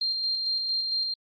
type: tone with tremolo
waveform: sine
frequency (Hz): 4186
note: C8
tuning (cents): 0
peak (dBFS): -24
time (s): 0.01-1.14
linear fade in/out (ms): 5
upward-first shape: square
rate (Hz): 4.4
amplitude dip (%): 30
effects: Opus 32 kbps